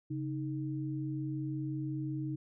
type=tone pair together; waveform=sine; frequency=136.71 / 311.1 Hz; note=C#3 / D#4; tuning=-24 / 0 cents; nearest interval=octave + major second; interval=1424 cents; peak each=-36 / -37 dBFS; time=0.1-2.36 s; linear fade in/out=10 ms; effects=none